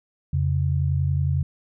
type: tone pair together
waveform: sine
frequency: 86.7 / 137.63 Hz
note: F2 / C#3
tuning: -12 / -12 cents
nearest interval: minor sixth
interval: 800 cents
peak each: -22 dBFS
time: 0.33-1.43 s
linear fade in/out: 5 ms
effects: none